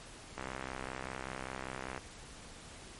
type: click train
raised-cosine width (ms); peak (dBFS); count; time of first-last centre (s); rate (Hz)
0.5; -24; 105; 0.38-1.978; 65.1
effects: pink hiss -51 dBFS RMS until 2.99 s + MP3 48 kbps